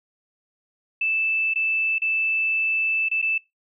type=tone with dropouts; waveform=sine; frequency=2637 Hz; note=E7; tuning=in tune; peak=-20 dBFS; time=1.01-3.38 s; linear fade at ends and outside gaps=5 ms; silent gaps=1.538-1.557 / 1.984-2.018 / 3.087-3.113 / 3.217-3.225 s; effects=noise-tail reverb RT60 0.2 s tail -22 dB re dry